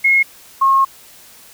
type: tone pair in turn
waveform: sine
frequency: 2162 / 1081 Hz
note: C#7 / C#6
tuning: -44 / -44 cents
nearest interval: octave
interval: 1200 cents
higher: first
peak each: -9 dBFS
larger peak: neither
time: 0.04-0.23 / 0.61-0.85 s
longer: second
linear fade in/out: 10 ms
effects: white hiss -43 dBFS RMS until 1.53 s

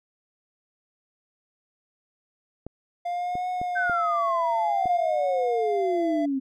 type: clicks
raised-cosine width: 2 ms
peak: -22 dBFS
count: 5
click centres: 2.666 / 3.354 / 3.615 / 3.897 / 4.857 s
type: tone with vibrato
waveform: triangle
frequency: 698.5 Hz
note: F5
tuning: in tune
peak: -24 dBFS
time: 3.05-6.26 s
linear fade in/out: 10 ms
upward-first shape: triangle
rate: 0.56 Hz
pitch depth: 78 cents each way
type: exponential sweep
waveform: sine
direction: down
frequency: 1568 to 261.6 Hz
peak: -23 dBFS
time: 3.75-6.4 s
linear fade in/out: 20 ms
effects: none

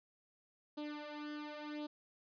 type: tone with flanger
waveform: sawtooth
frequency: 298.1 Hz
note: D4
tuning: 26 cents sharp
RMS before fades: -45 dBFS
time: 0.77-1.87 s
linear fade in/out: 10 ms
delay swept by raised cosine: 0.24 to 2.74 ms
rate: 0.92 Hz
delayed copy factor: +0.8
effects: resampled to 11025 Hz

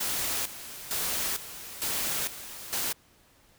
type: noise with tremolo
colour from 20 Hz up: white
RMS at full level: -30 dBFS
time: 0-2.93 s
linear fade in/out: 10 ms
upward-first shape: square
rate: 1.1 Hz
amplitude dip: 75%
effects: pink hiss -61 dBFS RMS until 3.58 s

